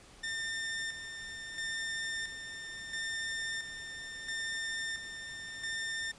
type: tone with tremolo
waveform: sawtooth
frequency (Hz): 1804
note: A6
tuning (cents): +43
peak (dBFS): -31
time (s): 0.23-6.12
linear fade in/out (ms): 10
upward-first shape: square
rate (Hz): 0.74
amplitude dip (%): 55
effects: pink hiss -56 dBFS RMS until 6.18 s + resampled to 22050 Hz